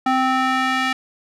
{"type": "tone with band-pass filter sweep", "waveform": "square", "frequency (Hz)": 260.5, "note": "C4", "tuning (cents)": -7, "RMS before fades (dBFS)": -19, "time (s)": [0.06, 0.93], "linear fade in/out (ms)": 5, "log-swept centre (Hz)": [1000, 2100], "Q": 1.2, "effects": []}